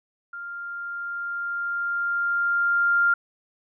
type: tone with level ramp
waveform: sine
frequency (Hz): 1396.9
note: F6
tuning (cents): 0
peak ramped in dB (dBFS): -33 to -16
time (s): 0.33-3.14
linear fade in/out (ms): 5
effects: none